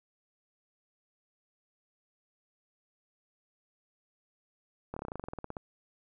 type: slowing click train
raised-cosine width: 1 ms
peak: -24 dBFS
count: 16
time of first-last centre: 4.94-5.568 s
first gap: 25 ms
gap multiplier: 1.07
effects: none